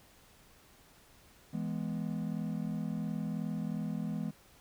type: chord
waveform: triangle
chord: E major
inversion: none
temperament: equal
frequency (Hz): 164.81 / 207.7 / 246.9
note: E3 / G#3 / B3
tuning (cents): 0 / 0 / 0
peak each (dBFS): -35 / -35 / -38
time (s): 1.53-4.31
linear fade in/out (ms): 10
effects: pink hiss -61 dBFS RMS until 4.6 s